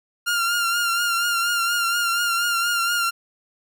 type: tone with vibrato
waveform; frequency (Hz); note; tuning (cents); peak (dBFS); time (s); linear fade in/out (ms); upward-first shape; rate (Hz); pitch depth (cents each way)
sawtooth; 1396; F6; -1; -16; 0.26-3.11; 20; triangle; 4.2; 45
effects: none